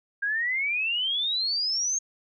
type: exponential sweep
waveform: sine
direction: up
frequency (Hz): 1600 to 6520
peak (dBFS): -24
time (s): 0.22-1.99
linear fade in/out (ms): 10
effects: none